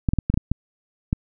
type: clicks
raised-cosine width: 5 ms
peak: -7 dBFS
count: 8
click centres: 0.088 / 0.135 / 0.187 / 0.3 / 0.341 / 0.375 / 0.516 / 1.129 s
effects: none